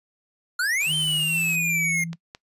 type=exponential two-way sweep; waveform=square; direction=up then down; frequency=1396.9 to 3136 to 2113 Hz; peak=-22 dBFS; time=0.59-2.04 s; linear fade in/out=5 ms; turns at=0.94 s
type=noise; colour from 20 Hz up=white; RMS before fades=-41 dBFS; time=0.8-1.56 s; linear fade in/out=5 ms
type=tone with pitch glide; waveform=sine; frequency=155.3 to 166.45 Hz; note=D#3 to E3; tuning=-3 to +17 cents; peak=-29 dBFS; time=0.86-2.16 s; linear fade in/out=50 ms; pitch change=+120 cents; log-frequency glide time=1.24-1.39 s
type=clicks; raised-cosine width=0.2 ms; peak=-21 dBFS; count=2; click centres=2.131 / 2.349 s
effects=noise-tail reverb RT60 0.1 s tail -22 dB re dry + resampled to 32000 Hz